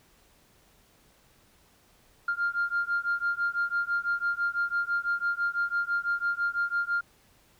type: beating tone pair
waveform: sine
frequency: 1396.9 / 1402.9 Hz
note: F6 / F6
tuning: 0 / +7 cents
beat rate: 6 Hz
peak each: -28 dBFS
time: 2.28-7.01 s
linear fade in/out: 5 ms
effects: tanh soft clip ceiling -20 dBFS + pink hiss -62 dBFS RMS until 7.59 s